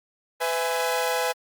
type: chord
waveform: sawtooth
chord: E major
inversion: second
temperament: equal with one note detuned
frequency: 502.8 / 659.3 / 830.6 Hz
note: B4 / E5 / G#5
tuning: +31 / 0 / 0 cents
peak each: -22 / -26 / -24 dBFS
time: 0.4-1.33 s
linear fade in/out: 20 ms
effects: Opus 32 kbps